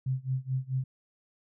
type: tone with tremolo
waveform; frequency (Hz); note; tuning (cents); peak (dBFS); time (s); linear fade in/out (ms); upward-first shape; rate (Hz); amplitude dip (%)
sine; 130.81; C3; 0; -25; 0.06-0.84; 5; sine; 4.6; 95
effects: none